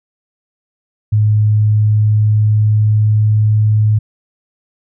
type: tone with pitch glide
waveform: sine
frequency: 106.4 to 107.2 Hz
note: G#2 to A2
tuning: +42 to -45 cents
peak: -8 dBFS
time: 1.12-3.99 s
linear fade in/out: 10 ms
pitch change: +13 cents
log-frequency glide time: 1.42-3.63 s
effects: none